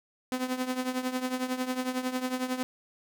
sawtooth tone with tremolo, 254.7 Hz, C4, 46 cents flat, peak -22 dBFS, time 0.32-2.63 s, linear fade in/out 0 ms, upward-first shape triangle, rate 11 Hz, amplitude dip 80%, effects none

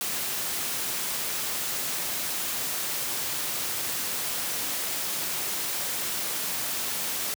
white noise, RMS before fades -30 dBFS, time 0.01-7.34 s, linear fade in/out 0 ms, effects high-pass 100 Hz 12 dB/octave

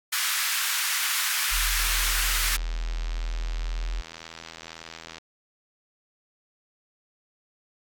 pink high-pass noise, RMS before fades -26 dBFS, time 0.12-2.57 s, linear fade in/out 10 ms, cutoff 1300 Hz, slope 24 dB/octave
sine tone, 40.75 Hz, E1, 19 cents flat, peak -26 dBFS, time 1.51-4.02 s, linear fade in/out 20 ms
click train, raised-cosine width 0.2 ms, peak -22 dBFS, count 278, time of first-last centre 1.8-5.182 s, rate 81.9 Hz
effects AAC 64 kbps

